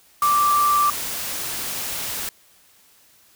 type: tone in noise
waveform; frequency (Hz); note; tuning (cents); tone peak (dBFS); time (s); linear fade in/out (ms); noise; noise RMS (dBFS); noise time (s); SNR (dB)
sine; 1173; D6; -2; -15; 0.22-0.9; 2; white; -28; 0.22-2.29; +10
effects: white hiss -55 dBFS RMS until 3.35 s